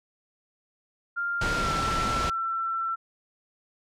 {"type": "tone with pitch glide", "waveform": "sine", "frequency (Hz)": [1396.9, 1343.1], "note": ["F6", "E6"], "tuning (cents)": [0, 32], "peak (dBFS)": -26, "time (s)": [1.16, 2.96], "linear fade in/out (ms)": 20, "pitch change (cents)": -68, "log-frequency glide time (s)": [1.55, 1.7]}
{"type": "noise", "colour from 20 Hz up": "pink", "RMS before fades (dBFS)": -29, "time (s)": [1.41, 2.3], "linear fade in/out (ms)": 5}
{"effects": ["low-pass 6000 Hz 12 dB/octave"]}